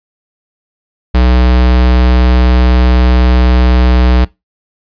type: tone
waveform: square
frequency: 62 Hz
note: B1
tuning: 7 cents sharp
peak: -6 dBFS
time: 1.14-4.25 s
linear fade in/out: 10 ms
effects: noise-tail reverb RT60 0.2 s tail -21 dB re dry + resampled to 11025 Hz